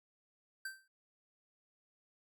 square tone with exponential decay, 1559 Hz, G6, 10 cents flat, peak -38 dBFS, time 0.65-0.88 s, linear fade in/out 5 ms, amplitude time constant 48 ms, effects none

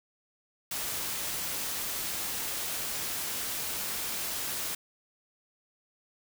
white noise, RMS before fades -34 dBFS, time 0.71-4.75 s, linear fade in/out 5 ms, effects none

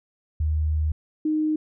sine tone pair in turn, 77.2 / 308.8 Hz, D#2 / D#4, -13 / -13 cents, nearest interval 2 octaves, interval 2400 cents, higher second, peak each -20 dBFS, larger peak neither, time 0.4-0.92 / 1.25-1.56 s, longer first, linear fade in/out 5 ms, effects none

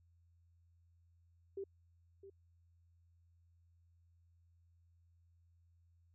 sine tone with echo, 392 Hz, G4, in tune, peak -40 dBFS, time 1.57-1.64 s, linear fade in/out 5 ms, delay 660 ms, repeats 1, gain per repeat -12 dB, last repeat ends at 2.3 s, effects added 85 Hz sine -67 dBFS peak until 6.14 s

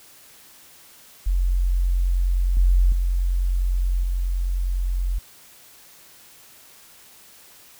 sine tone with level steps, 44.78 Hz, F1, 44 cents sharp, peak -17 / -13 / -18 / -20 dBFS, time 1.26-5.19 s, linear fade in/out 10 ms, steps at 2.57 / 2.92 / 4.03 s, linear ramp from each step 2 ms, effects white hiss -49 dBFS RMS until 7.79 s

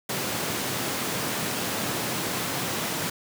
pink high-pass noise, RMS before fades -29 dBFS, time 0.09-3.1 s, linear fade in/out 5 ms, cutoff 120 Hz, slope 24 dB/octave, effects none

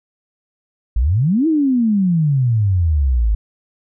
sine exponential two-way sweep, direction up then down, 50.8 to 330.8 to 50.8 Hz, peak -12 dBFS, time 0.96-3.35 s, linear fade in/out 5 ms, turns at 1.47 s, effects none

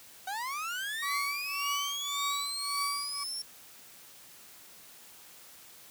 30% pulse linear sweep, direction up, 740 to 5480 Hz, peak -31 dBFS, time 0.27-3.42 s, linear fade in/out 5 ms
35% pulse tone with tremolo, 1137 Hz, C#6, 44 cents sharp, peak -28 dBFS, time 1.02-3.24 s, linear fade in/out 10 ms, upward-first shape triangle, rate 1.8 Hz, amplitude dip 95%
effects white hiss -53 dBFS RMS until 5.9 s + high-pass 60 Hz 12 dB/octave

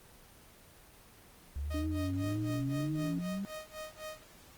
sine exponential sweep, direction up, 69.3 to 201 Hz, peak -34 dBFS, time 1.56-3.45 s, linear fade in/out 0 ms
sawtooth tone with tremolo, 622.3 Hz, D#5, in tune, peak -36 dBFS, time 1.7-4.24 s, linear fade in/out 10 ms, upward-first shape sine, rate 3.9 Hz, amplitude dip 95%
sine tone with vibrato, 293.7 Hz, D4, in tune, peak -34 dBFS, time 1.74-3.19 s, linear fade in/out 5 ms, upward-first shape triangle, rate 1.9 Hz, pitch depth 120 cents each way
effects pink hiss -57 dBFS RMS until 4.57 s + Opus 24 kbps

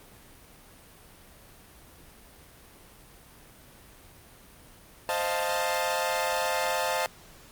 sawtooth chord, F dominant seventh, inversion second, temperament equal, 523.3 / 622.3 / 698.5 / 880 Hz, C5 / Eb5 / F5 / A5, 0 / 0 / 0 / 0 cents, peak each -28 / -28 / -29 / -27 dBFS, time 5.09-7.06 s, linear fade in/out 0 ms, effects pink hiss -52 dBFS RMS until 7.51 s + Opus 32 kbps

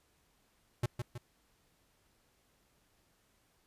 square tone with echo, 120.5 Hz, B2, 42 cents flat, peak -29 dBFS, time 0.83-0.86 s, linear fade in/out 5 ms, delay 160 ms, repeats 2, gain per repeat -6 dB, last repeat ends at 1.18 s, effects pink hiss -72 dBFS RMS until 3.66 s + resampled to 32000 Hz

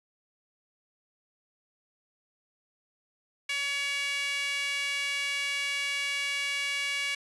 sawtooth tone with high-pass filter, 565 Hz, C#5, 33 cents sharp, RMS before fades -31 dBFS, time 3.49-7.15 s, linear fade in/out 5 ms, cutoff 2300 Hz, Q 3.6, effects resampled to 24000 Hz

